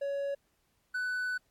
triangle tone pair in turn, 560 / 1495 Hz, C#5 / F#6, +18 / +17 cents, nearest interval octave + perfect fourth, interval 1699 cents, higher second, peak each -29 / -29 dBFS, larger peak neither, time 0.01-0.35 / 0.94-1.38 s, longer second, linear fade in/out 10 ms, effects pink hiss -74 dBFS RMS until 1.5 s + AAC 64 kbps

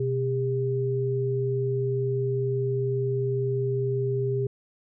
sine tone pair together, 126.43 / 401.4 Hz, B2 / G4, +41 / +41 cents, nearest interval octave + minor sixth, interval 2000 cents, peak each -26 dBFS, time 0-4.47 s, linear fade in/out 5 ms, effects none

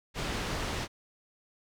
pink low-pass noise, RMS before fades -34 dBFS, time 0.14-0.88 s, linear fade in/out 50 ms, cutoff 5600 Hz, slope 12 dB/octave, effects none

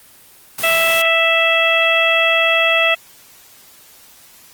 white noise, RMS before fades -24 dBFS, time 0.58-1.02 s, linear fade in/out 5 ms
harmonic tone, 659.3 Hz, E5, in tune, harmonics 1 / 2 / 3 / 4 / 5, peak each -18 / -21 / -19 / -15 / -20 dBFS, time 0.63-2.95 s, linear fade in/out 10 ms
effects white hiss -45 dBFS RMS until 4.53 s + Opus 24 kbps

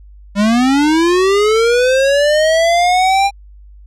square linear sweep, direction up, 196 to 804 Hz, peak -10 dBFS, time 0.35-3.31 s, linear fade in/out 50 ms, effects added 50 Hz sine -36 dBFS peak until 3.86 s + low-pass 7000 Hz 12 dB/octave

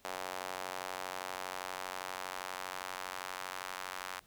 square tone with high-pass filter sweep, 46.25 Hz, F#1, in tune, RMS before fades -42 dBFS, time 0.04-4.2 s, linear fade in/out 10 ms, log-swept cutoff 710 to 1100 Hz, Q 1.3, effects pink hiss -65 dBFS RMS until 4.26 s

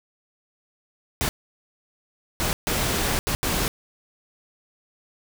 pink noise bursts at uneven times, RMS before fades -24 dBFS, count 5, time 1.21-1.29 / 2.4-2.53 / 2.67-3.19 / 3.27-3.35 / 3.43-3.68 s, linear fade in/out 0 ms, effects none

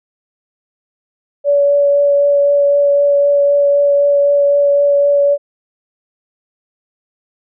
sine tone with vibrato, 570 Hz, C#5, 48 cents sharp, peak -8 dBFS, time 1.44-5.38 s, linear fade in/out 50 ms, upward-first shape triangle, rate 3.9 Hz, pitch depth 11 cents each way, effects none

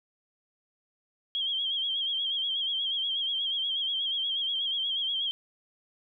sine tone with vibrato, 3224 Hz, G7, 48 cents sharp, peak -27 dBFS, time 1.35-5.31 s, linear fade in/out 0 ms, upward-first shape sine, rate 8.3 Hz, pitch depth 65 cents each way, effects none

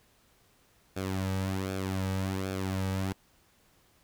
sawtooth tone with flanger, 95.2 Hz, F#2, 50 cents sharp, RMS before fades -32 dBFS, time 0.96-3.13 s, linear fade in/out 10 ms, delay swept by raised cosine 1 to 2.9 ms, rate 1.3 Hz, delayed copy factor -0.65, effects pink hiss -65 dBFS RMS until 4.03 s

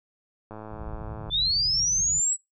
click train, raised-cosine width 1 ms, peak -26 dBFS, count 86, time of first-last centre 0.51-1.297 s, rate 108 Hz
pink low-pass noise, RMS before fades -38 dBFS, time 0.71-2.2 s, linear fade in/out 2 ms, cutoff 170 Hz, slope 96 dB/octave
sine linear sweep, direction up, 3451 to 7902 Hz, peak -21 dBFS, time 1.3-2.37 s, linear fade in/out 50 ms
effects noise-tail reverb RT60 0.2 s tail -24 dB re dry

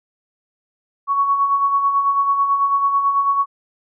sine tone with tremolo, 1115 Hz, C#6, 10 cents sharp, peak -12 dBFS, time 1.07-3.46 s, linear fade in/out 50 ms, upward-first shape sine, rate 9.1 Hz, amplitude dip 50%, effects none

